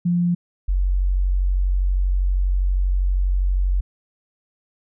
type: tone pair in turn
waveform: sine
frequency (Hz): 174.61 / 46.25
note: F3 / F#1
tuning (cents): 0 / 0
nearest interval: octave + major seventh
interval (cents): 2300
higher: first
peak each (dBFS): -16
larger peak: neither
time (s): 0.05-0.35 / 0.68-3.81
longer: second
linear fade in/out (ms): 10
effects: none